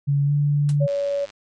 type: tone with pitch glide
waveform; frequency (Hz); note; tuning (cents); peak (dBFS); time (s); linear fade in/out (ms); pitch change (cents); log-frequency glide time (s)
sine; 141.8 to 145.28; C#3 to D3; +40 to -18; -16; 0.07-0.87; 20; +42; 0.25-0.32
type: noise with exponential decay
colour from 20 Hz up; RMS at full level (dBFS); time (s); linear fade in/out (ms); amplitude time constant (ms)
white; -33; 0.69-0.77; 0; 17
type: tone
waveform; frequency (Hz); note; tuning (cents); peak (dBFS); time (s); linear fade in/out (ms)
sine; 565; C#5; +33; -20; 0.8-1.26; 20
type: click train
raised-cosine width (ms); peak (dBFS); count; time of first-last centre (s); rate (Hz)
0.2; -25; 44; 0.88-1.302; 102
effects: MP3 48 kbps